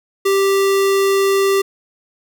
square tone, 392 Hz, G4, in tune, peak -13 dBFS, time 0.25-1.62 s, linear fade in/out 10 ms, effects none

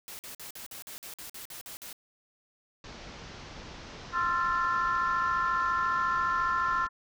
white noise bursts, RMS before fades -43 dBFS, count 12, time 0.08-1.928 s, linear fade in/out 0 ms, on 110 ms, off 48 ms
pink low-pass noise, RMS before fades -45 dBFS, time 2.84-6.87 s, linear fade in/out 2 ms, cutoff 6200 Hz, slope 48 dB/octave
sine chord, F major seventh, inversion second, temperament equal with one note detuned, 1046.5 / 1318.5 / 1372.9 / 1760 Hz, C6 / E6 / F6 / A6, 0 / 0 / -30 / 0 cents, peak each -29 / -35 / -29 / -35 dBFS, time 4.12-6.89 s, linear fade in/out 50 ms
effects none

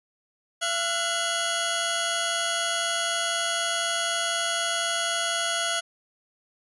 20% pulse tone cluster, 678 / 1460 / 3329 Hz, E5 / F#6 / G#7, +49 / -24 / +3 cents, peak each -24 dBFS, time 0.61-5.81 s, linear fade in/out 20 ms, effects resampled to 24000 Hz

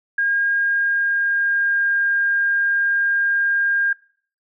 sine tone with pitch glide, 1620 to 1609.7 Hz, G#6 to G6, -43 to +45 cents, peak -16 dBFS, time 0.18-3.93 s, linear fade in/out 5 ms, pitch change -12 cents, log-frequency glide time 0.53-1.97 s, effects noise-tail reverb RT60 0.5 s tail -21 dB re dry

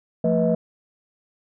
sine tone cluster, 173.1 / 223.2 / 488.6 / 637 Hz, F3 / A3 / B4 / D#5, -15 / +25 / -19 / +41 cents, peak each -22 dBFS, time 0.24-0.55 s, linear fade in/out 5 ms, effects tanh soft clip ceiling -9 dBFS

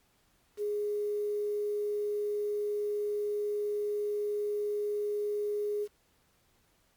sine tone with quantisation, 415.3 Hz, G#4, in tune, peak -29 dBFS, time 0.57-5.88 s, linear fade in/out 50 ms, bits 9, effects pink hiss -69 dBFS RMS until 6.96 s + MP3 96 kbps

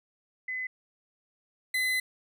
sine / 35% pulse tone pair in turn, 2025 / 2025 Hz, B6 / B6, +43 / +43 cents, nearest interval unison, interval 0 cents, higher neither, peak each -31 / -24 dBFS, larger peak second, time 0.48-0.67 / 1.74-2 s, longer second, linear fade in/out 5 ms, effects none

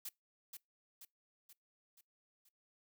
blue noise with echo, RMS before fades -44 dBFS, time 0.05-0.09 s, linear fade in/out 5 ms, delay 480 ms, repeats 5, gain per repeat -5 dB, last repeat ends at 2.49 s, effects noise-tail reverb RT60 0.2 s tail -25 dB re dry

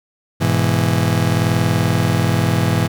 35% pulse chord, E major, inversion first, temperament just, 103.01 / 123.61 / 164.81 Hz, G#2 / B2 / E3, -14 / +2 / 0 cents, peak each -17 dBFS, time 0.4-2.88 s, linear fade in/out 20 ms, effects none

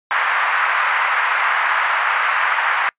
pink band-pass noise, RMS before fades -18 dBFS, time 0.11-2.89 s, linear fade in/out 0 ms, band 1000 to 2100 Hz, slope 24 dB/octave, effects noise-tail reverb RT60 0.1 s tail -26 dB re dry + resampled to 8000 Hz

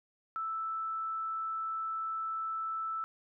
sine tone, 1318.5 Hz, E6, in tune, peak -33 dBFS, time 0.36-3.04 s, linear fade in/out 0 ms, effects none

